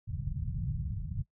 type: low-pass noise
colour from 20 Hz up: white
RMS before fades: -35 dBFS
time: 0.07-1.23 s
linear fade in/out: 20 ms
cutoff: 160 Hz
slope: 48 dB/octave
effects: noise-tail reverb RT60 0.1 s tail -18 dB re dry